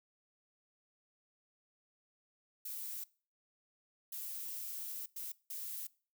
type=noise bursts at uneven times; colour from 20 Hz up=violet; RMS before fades=-43 dBFS; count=4; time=2.65-3.04 / 4.12-5.06 / 5.16-5.32 / 5.5-5.87 s; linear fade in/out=5 ms; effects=noise-tail reverb RT60 0.4 s tail -22 dB re dry